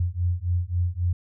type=beating tone pair; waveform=sine; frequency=86.5 / 90.2 Hz; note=F2 / F#2; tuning=-16 / -44 cents; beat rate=3.7 Hz; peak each=-25 / -25 dBFS; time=0-1.13 s; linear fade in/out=5 ms; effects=none